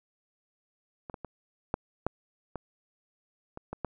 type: clicks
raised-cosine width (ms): 1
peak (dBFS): -26 / -25 / -24 / -13 / -13 / -21 / -26 / -22 / -17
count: 9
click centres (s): 1.098 / 1.142 / 1.247 / 1.741 / 2.066 / 2.557 / 3.574 / 3.73 / 3.847
effects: none